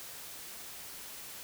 silence, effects white hiss -46 dBFS RMS until 1.43 s

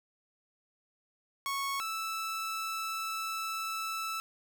sawtooth tone pair in turn, 1104 / 1316.8 Hz, C#6 / E6, -7 / -2 cents, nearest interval minor third, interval 305 cents, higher second, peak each -28 / -30 dBFS, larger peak first, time 1.46-1.8 / 1.8-4.2 s, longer second, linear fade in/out 0 ms, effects none

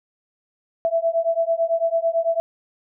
sine beating tone pair, 659.3 / 668.3 Hz, E5 / E5, 0 / +24 cents, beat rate 9 Hz, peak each -21 dBFS, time 0.85-2.4 s, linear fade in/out 0 ms, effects none

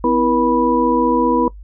sine tone cluster, 252.4 / 327.4 / 479 / 982 Hz, B3 / E4 / A#4 / B5, +38 / -12 / +47 / -10 cents, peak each -18 dBFS, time 0.04-1.48 s, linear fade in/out 2 ms, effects noise-tail reverb RT60 0.1 s tail -19 dB re dry + added 50 Hz sine -33 dBFS peak until 1.63 s

